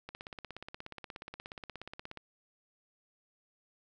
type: click train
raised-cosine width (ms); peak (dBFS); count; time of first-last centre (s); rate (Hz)
0.3; -27; 36; 0.09-2.173; 16.8
effects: none